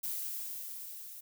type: noise with level ramp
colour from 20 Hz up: violet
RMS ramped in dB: -36 to -48 dBFS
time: 0.03-1.21 s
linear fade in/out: 10 ms
effects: none